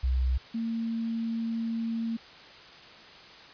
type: tone pair in turn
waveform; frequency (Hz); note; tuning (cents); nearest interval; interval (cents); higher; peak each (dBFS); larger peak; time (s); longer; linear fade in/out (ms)
sine; 64 / 228.1; C2 / A#3; -38 / -37; octave + minor seventh; 2201; second; -23 / -28; first; 0.03-0.38 / 0.54-2.17; second; 10
effects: white hiss -49 dBFS RMS until 3.53 s + resampled to 11025 Hz